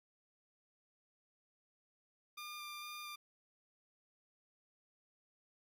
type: tone with vibrato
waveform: 15% pulse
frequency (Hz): 1199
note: D6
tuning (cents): +36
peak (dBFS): -39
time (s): 2.37-3.16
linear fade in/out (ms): 10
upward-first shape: square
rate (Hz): 2.2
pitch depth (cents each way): 9
effects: 12-bit